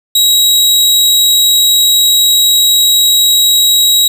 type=tone; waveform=sawtooth; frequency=3836 Hz; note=A#7; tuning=49 cents sharp; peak=-3 dBFS; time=0.15-4.08 s; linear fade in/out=5 ms; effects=none